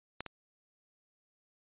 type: clicks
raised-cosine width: 0.3 ms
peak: -21 / -25 dBFS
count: 2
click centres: 0.206 / 0.263 s
effects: resampled to 8000 Hz